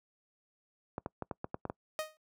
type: clicks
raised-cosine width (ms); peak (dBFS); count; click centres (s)
1; -22; 8; 0.981 / 1.061 / 1.223 / 1.312 / 1.444 / 1.544 / 1.653 / 1.699
type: tone with exponential decay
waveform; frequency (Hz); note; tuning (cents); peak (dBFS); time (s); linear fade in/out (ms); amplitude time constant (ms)
sawtooth; 622.3; D#5; 0; -27; 1.99-2.17; 0; 37
effects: noise-tail reverb RT60 0.1 s tail -25 dB re dry + high-pass 80 Hz 12 dB/octave